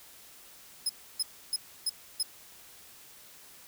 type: tone bursts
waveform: 25% pulse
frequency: 5110 Hz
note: D#8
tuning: 45 cents sharp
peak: -22 dBFS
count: 5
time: 0.86-2.23 s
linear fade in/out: 5 ms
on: 34 ms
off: 300 ms
effects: white hiss -53 dBFS RMS until 3.67 s